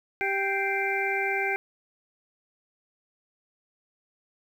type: harmonic tone with a mistuned harmonic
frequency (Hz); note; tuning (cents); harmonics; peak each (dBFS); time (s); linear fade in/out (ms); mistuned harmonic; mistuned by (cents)
392; G4; 0; 1 / 2 / 4 / 5 / 6; -31 / -31 / -31 / -31 / -31; 0.21-1.56; 0; 5; +110
effects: 9-bit